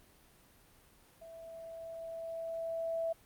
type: tone with level ramp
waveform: sine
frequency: 659.3 Hz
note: E5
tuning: in tune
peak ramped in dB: -48 to -31 dBFS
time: 1.21-3.13 s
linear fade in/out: 10 ms
effects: pink hiss -63 dBFS RMS until 3.25 s + Opus 32 kbps